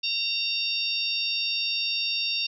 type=harmonic tone; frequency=920 Hz; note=A#5; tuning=23 cents flat; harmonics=3 / 4 / 5 / 6; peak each=-29 / -30 / -31 / -32 dBFS; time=0.03-2.47 s; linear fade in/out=10 ms; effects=none